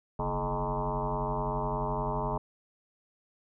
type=tone with frequency modulation; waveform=sine; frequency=523.3 Hz; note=C5; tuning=in tune; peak=-28 dBFS; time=0.19-2.38 s; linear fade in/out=5 ms; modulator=96.2 Hz; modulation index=5.5; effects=none